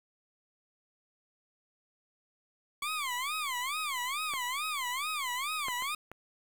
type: tone with vibrato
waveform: 20% pulse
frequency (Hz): 1110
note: C#6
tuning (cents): +2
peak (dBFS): -27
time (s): 2.82-5.95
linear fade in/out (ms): 5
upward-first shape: sine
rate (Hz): 2.3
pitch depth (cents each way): 230
type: clicks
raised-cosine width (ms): 0.5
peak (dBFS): -26 / -22 / -30 / -29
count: 4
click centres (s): 4.337 / 5.684 / 5.823 / 6.116
effects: 8-bit